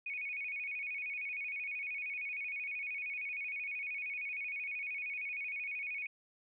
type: tone with vibrato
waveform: sine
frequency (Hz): 2349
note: D7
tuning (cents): 0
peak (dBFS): -37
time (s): 0.06-6.07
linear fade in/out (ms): 5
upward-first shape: square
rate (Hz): 13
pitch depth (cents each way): 93
effects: none